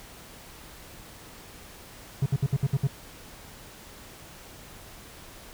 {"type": "tone bursts", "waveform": "triangle", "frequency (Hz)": 136.9, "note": "C#3", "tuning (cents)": -21, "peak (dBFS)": -18, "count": 7, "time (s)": [2.22, 2.872], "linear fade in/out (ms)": 5, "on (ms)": 40, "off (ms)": 62, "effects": ["pink hiss -47 dBFS RMS until 5.53 s"]}